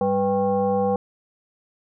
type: tone with frequency modulation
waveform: sine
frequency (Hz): 493.9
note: B4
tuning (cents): 0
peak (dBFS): -18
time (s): 0.01-0.96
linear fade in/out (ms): 2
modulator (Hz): 297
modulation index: 1.1
effects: none